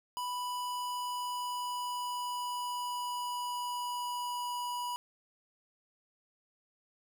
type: tone with pitch glide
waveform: square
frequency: 987.8 to 976.5 Hz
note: B5 to B5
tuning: 0 to -20 cents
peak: -35 dBFS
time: 0.17-4.96 s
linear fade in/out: 0 ms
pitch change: -20 cents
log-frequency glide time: 0.51-4.48 s
effects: none